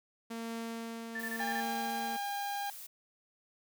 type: tone with tremolo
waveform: sawtooth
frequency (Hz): 228.9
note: A#3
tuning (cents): -31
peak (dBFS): -33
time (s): 0.3-2.17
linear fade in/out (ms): 10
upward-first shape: triangle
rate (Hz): 0.94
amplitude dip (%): 40
type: tone bursts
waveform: sine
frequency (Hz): 1773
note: A6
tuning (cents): +13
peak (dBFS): -36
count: 6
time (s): 1.15-1.606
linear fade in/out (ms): 5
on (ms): 56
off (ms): 24
type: noise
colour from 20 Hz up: blue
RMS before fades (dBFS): -47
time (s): 1.19-2.87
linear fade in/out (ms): 10
type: harmonic tone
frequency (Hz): 807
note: G#5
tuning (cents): -50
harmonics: 1 / 2 / 3 / 4 / 5 / 6 / 7 / 8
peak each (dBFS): -35 / -43 / -51 / -50 / -50 / -55 / -58 / -59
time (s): 1.4-2.7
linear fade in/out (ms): 2
effects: none